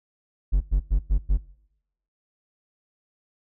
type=tone bursts; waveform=triangle; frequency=46.98 Hz; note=F#1; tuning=27 cents sharp; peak=-14 dBFS; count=5; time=0.52-1.38 s; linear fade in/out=20 ms; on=92 ms; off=100 ms; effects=noise-tail reverb RT60 0.8 s tail -21 dB re dry